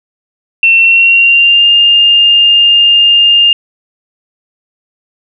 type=tone with pitch glide; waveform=sine; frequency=2700 to 2813 Hz; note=E7 to F7; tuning=+41 to +12 cents; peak=-3 dBFS; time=0.63-3.53 s; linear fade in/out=2 ms; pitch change=+71 cents; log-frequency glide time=0.76-1.67 s; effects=none